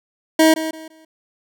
25% pulse tone with echo, 318.1 Hz, D#4, 38 cents sharp, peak -6 dBFS, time 0.39-0.54 s, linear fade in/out 5 ms, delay 170 ms, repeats 3, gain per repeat -12 dB, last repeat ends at 1.05 s, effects none

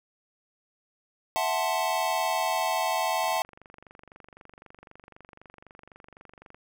square chord, F# half-diminished seventh, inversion third, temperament equal, 659.3 / 740 / 880 / 1046.5 Hz, E5 / F#5 / A5 / C6, 0 / 0 / 0 / 0 cents, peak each -31 / -31 / -30 / -34 dBFS, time 1.36-3.42 s, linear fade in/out 0 ms
click train, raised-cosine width 0.5 ms, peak -33 dBFS, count 80, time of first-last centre 3.24-6.545 s, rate 23.9 Hz
effects none

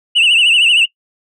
sine tone with vibrato, 2797 Hz, F7, 2 cents sharp, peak -5 dBFS, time 0.15-0.86 s, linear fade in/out 20 ms, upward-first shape triangle, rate 13 Hz, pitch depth 130 cents each way, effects noise-tail reverb RT60 0.1 s tail -23 dB re dry + tanh soft clip ceiling -6 dBFS

